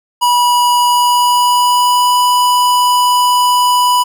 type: tone with pitch glide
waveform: square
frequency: 974 to 987.6 Hz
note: B5 to B5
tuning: -24 to 0 cents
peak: -9 dBFS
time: 0.21-4.04 s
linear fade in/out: 20 ms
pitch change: +24 cents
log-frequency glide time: 0.87-2.19 s
effects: none